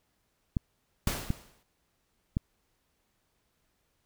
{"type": "clicks", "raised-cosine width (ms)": 5, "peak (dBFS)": -15, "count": 4, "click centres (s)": [0.568, 1.074, 1.304, 2.369]}
{"type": "noise with exponential decay", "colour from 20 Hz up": "pink", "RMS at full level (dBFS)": -30, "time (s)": [1.07, 1.63], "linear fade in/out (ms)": 2, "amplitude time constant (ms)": 120}
{"effects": ["pink hiss -75 dBFS RMS until 4.05 s"]}